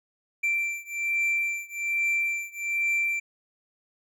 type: beating tone pair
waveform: triangle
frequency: 2349 / 2350.2 Hz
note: D7 / D7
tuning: 0 / +1 cents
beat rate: 1.2 Hz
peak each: -26 / -27 dBFS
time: 0.43-3.2 s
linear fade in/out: 10 ms
effects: none